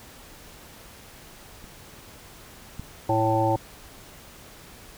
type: clicks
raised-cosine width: 5 ms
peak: -32 / -22 / -25 dBFS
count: 3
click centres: 1.642 / 2.796 / 3.561 s
type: harmonic tone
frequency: 110.8 Hz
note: A2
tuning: 13 cents sharp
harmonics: 1 / 3 / 5 / 7 / 8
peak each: -26 / -26 / -26 / -26 / -26 dBFS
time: 3.09-3.56 s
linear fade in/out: 5 ms
effects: pink hiss -47 dBFS RMS until 4.97 s